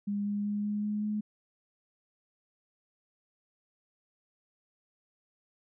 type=tone with pitch steps; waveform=sine; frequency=203.3 / 204.8 / 206.4 / 207.9 / 209.5 / 211.1 Hz; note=G#3 / G#3 / G#3 / G#3 / G#3 / G#3; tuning=-37 / -24 / -10 / +2 / +15 / +29 cents; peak=-29 dBFS; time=0.07-1.21 s; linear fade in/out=10 ms; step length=190 ms; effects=none